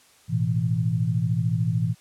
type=chord; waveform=sine; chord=A suspended second; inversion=none; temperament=equal; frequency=110 / 123.47 / 164.81 Hz; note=A2 / B2 / E3; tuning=0 / 0 / 0 cents; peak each=-25 dBFS; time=0.28-1.95 s; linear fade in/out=50 ms; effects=white hiss -56 dBFS RMS until 2 s + low-pass 10000 Hz 12 dB/octave